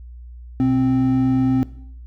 triangle tone pair together, 123.68 / 261.6 Hz, B2 / C4, +3 / 0 cents, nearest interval octave + minor second, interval 1297 cents, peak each -20 / -13 dBFS, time 0.6-1.63 s, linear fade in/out 0 ms, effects noise-tail reverb RT60 0.7 s tail -18 dB re dry + added 60 Hz sine -35 dBFS peak until 2.06 s

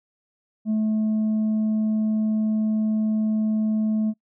sine tone with tanh clipping, 216.6 Hz, A3, 27 cents flat, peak -20 dBFS, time 0.65-4.14 s, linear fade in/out 50 ms, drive 2 dB, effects noise-tail reverb RT60 0.1 s tail -25 dB re dry

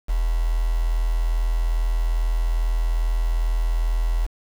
sine tone with quantisation, 41.2 Hz, E1, in tune, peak -18 dBFS, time 0.08-4.27 s, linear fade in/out 20 ms, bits 6, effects none

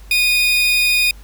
35% pulse tone pair together, 2472 / 3682 Hz, D#7 / A#7, -12 / -22 cents, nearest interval perfect fifth, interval 690 cents, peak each -11 / -21 dBFS, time 0.11-1.11 s, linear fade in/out 2 ms, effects added 50 Hz sine -36 dBFS peak until 1.23 s + pink hiss -48 dBFS RMS until 1.23 s

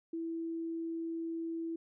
sine tone, 329.9 Hz, E4, 1 cent sharp, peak -35 dBFS, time 0.13-1.76 s, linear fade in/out 5 ms, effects none

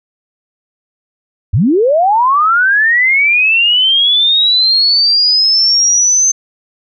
sine linear sweep, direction up, 74 to 6272 Hz, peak -7 dBFS, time 1.53-6.32 s, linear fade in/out 10 ms, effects none

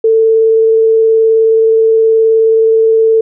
sine tone with vibrato, 446.3 Hz, A4, 25 cents sharp, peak -5 dBFS, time 0.04-3.21 s, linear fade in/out 5 ms, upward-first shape triangle, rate 19 Hz, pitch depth 11 cents each way, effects none

